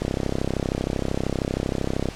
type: click train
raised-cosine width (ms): 2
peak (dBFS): -10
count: 69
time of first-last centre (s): 0.02-2.087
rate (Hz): 32.9
effects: pink hiss -39 dBFS RMS until 2.15 s + low-pass 7000 Hz 12 dB/octave